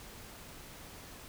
silence, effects pink hiss -50 dBFS RMS until 1.28 s

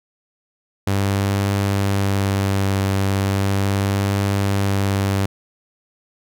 sawtooth tone with vibrato, 98.5 Hz, G2, 9 cents sharp, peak -13 dBFS, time 0.87-5.26 s, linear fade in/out 5 ms, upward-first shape triangle, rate 0.37 Hz, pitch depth 20 cents each way, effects none

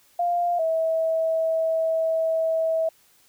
sine tone pair in turn, 698.5 / 648 Hz, F5 / E5, 0 / -30 cents, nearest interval minor second, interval 130 cents, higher first, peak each -20 dBFS, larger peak neither, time 0.19-0.59 / 0.59-2.89 s, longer second, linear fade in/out 5 ms, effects white hiss -59 dBFS RMS until 3.28 s

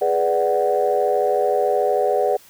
sine chord, G# half-diminished seventh, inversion none, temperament equal with one note detuned, 415.3 / 493.9 / 587.3 / 744.3 Hz, G#4 / B4 / D5 / F#5, 0 / 0 / 0 / +10 cents, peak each -21 dBFS, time 0.01-2.37 s, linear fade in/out 10 ms, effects tanh soft clip ceiling -7 dBFS + white hiss -49 dBFS RMS until 2.49 s

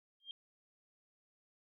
sine tone with exponential growth, 3200 Hz, G7, 35 cents sharp, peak -39 dBFS, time 0.2-0.31 s, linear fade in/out 1 ms, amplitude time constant 23 ms, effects none

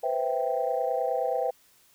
sine chord, C major seventh, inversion third, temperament equal, 493.9 / 523.3 / 659.3 / 784 Hz, B4 / C5 / E5 / G5, 0 / 0 / 0 / 0 cents, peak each -30 dBFS, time 0.03-1.51 s, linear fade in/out 10 ms, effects tanh soft clip ceiling -14 dBFS + white hiss -61 dBFS RMS until 1.94 s

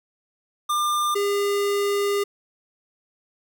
square tone pair in turn, 1198 / 404.2 Hz, D6 / G#4, +34 / -47 cents, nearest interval octave + perfect fifth, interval 1881 cents, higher first, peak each -21 dBFS, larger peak neither, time 0.69-1.15 / 1.15-2.24 s, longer second, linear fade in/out 10 ms, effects none

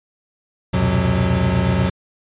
square tone cluster, 70.1 / 88.8 / 119.9 / 128.2 / 182.5 Hz, C#2 / F2 / A#2 / C3 / F#3, +20 / +29 / +49 / -35 / -24 cents, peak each -27 / -22 / -23 / -23 / -20 dBFS, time 0.73-1.9 s, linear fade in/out 10 ms, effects resampled to 8000 Hz

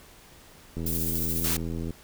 click train, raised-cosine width 3 ms, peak -21 dBFS, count 95, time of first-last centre 0.77-1.907 s, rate 82.7 Hz
violet noise with tremolo, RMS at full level -29 dBFS, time 0.86-1.54 s, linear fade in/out 5 ms, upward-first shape sine, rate 14 Hz, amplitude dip 30%
white noise, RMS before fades -29 dBFS, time 1.44-1.57 s, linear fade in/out 5 ms
effects pink hiss -52 dBFS RMS until 2.03 s

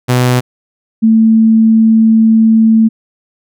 sawtooth / sine tone pair in turn, 125 / 222.7 Hz, B2 / A3, +21 / +21 cents, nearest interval minor seventh, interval 1000 cents, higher second, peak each -4 dBFS, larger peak neither, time 0.08-0.41 / 1.02-2.89 s, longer second, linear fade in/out 20 ms, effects none

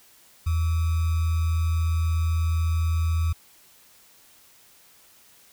sine tone with sample-and-hold, 81.9 Hz, E2, 11 cents flat, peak -20 dBFS, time 0.46-3.33 s, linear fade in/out 10 ms, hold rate 1225 Hz, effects white hiss -55 dBFS RMS until 5.52 s

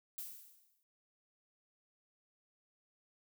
violet noise with exponential decay, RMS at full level -42 dBFS, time 0.18-0.83 s, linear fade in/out 0 ms, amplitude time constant 140 ms, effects none

